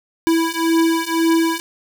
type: beating tone pair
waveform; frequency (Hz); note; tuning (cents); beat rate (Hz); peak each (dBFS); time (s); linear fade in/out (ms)
square; 328 / 329.9; E4 / E4; -9 / +1; 1.9; -19 / -18; 0.27-1.6; 0
effects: none